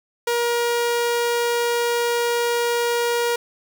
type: tone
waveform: sawtooth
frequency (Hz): 474.7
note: A#4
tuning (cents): +31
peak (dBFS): -15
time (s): 0.27-3.36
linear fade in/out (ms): 5
effects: none